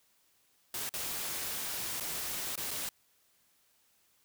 white noise with dropouts, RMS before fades -37 dBFS, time 0.74-2.89 s, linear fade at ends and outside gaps 2 ms, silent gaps 0.892-0.938 / 2-2.007 / 2.557-2.576 / 2.708-2.712 s, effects white hiss -70 dBFS RMS until 4.24 s

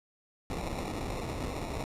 pink noise with sample-and-hold, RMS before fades -36 dBFS, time 0.5-1.84 s, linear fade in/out 0 ms, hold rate 1575 Hz, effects low-pass 11000 Hz 12 dB/octave

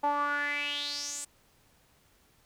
sawtooth tone with band-pass filter sweep, 289.5 Hz, D4, 25 cents flat, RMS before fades -32 dBFS, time 0.03-1.25 s, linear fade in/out 10 ms, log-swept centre 810 to 8400 Hz, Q 6, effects pink hiss -65 dBFS RMS until 2.45 s

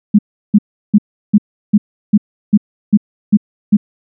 sine tone bursts, 207.7 Hz, G#3, in tune, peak -3 dBFS, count 10, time 0.14-3.77 s, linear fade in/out 10 ms, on 48 ms, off 350 ms, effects none

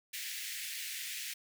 pink high-pass noise, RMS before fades -41 dBFS, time 0.13-1.34 s, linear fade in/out 10 ms, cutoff 1800 Hz, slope 48 dB/octave, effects none

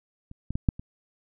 clicks, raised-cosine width 5 ms, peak -30 / -19 / -15 / -8 / -25 dBFS, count 5, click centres 0.314 / 0.506 / 0.555 / 0.688 / 0.795 s, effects none

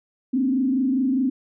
sine tone with frequency modulation, 261.6 Hz, C4, in tune, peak -18 dBFS, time 0.33-1.3 s, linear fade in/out 10 ms, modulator 24.9 Hz, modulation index 0.83, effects none

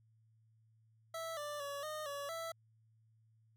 25% pulse tone with pitch steps, 656 / 589 / 566 / 614 / 567 / 660 Hz, E5 / D5 / C#5 / D#5 / C#5 / E5, -9 / +5 / +36 / -23 / +39 / +2 cents, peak -37 dBFS, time 1.14-2.52 s, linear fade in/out 5 ms, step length 230 ms, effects added 111 Hz sine -67 dBFS peak until 3.56 s

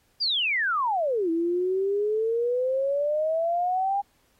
sine exponential two-way sweep, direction down then up, 4978 to 325.3 to 811 Hz, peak -22 dBFS, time 0.2-4.02 s, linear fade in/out 20 ms, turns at 1.3 s, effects pink hiss -66 dBFS RMS until 4.39 s + AAC 48 kbps

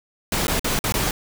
pink noise with dropouts, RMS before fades -22 dBFS, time 0.32-1.11 s, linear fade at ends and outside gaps 2 ms, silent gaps 0.47-0.48 / 0.595-0.644 / 0.791-0.84 / 0.923-0.94 s, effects none

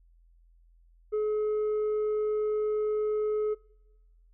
sine tone with tanh clipping, 425.7 Hz, G#4, 43 cents sharp, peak -26 dBFS, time 1.12-3.55 s, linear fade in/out 20 ms, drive 3 dB, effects noise-tail reverb RT60 1.0 s tail -24 dB re dry + added 42 Hz sine -57 dBFS peak until 4.33 s

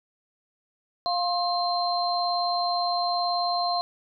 sine tone cluster, 702 / 1061 / 4140 Hz, F5 / C6 / C8, +9 / +24 / -19 cents, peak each -25 / -30 / -29 dBFS, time 1.06-3.81 s, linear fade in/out 0 ms, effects none

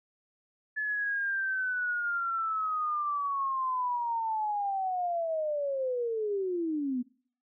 sine linear sweep, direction down, 1725 to 239.3 Hz, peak -28 dBFS, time 0.76-7.03 s, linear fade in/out 20 ms, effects noise-tail reverb RT60 0.5 s tail -21 dB re dry

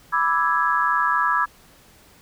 sine chord, E dominant seventh, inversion second, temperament equal, 987.8 / 1174.7 / 1318.5 / 1661.2 Hz, B5 / D6 / E6 / G#6, 0 / 0 / 0 / 0 cents, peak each -23 dBFS, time 0.12-1.46 s, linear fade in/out 20 ms, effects pink hiss -52 dBFS RMS until 2.21 s

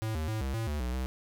square tone with pitch steps, 110.2 / 78.3 / 109.3 / 66.7 / 112.9 / 74.2 / 61.5 / 64.4 Hz, A2 / D#2 / A2 / C2 / A2 / D2 / B1 / C2, +3 / +11 / -11 / +34 / +45 / +18 / -7 / -27 cents, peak -31 dBFS, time 0.02-1.06 s, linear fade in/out 0 ms, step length 130 ms, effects 10-bit

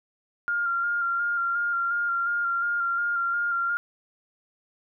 sine tone with vibrato, 1396.9 Hz, F6, in tune, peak -23 dBFS, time 0.48-3.77 s, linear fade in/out 0 ms, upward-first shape square, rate 2.8 Hz, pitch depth 19 cents each way, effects none

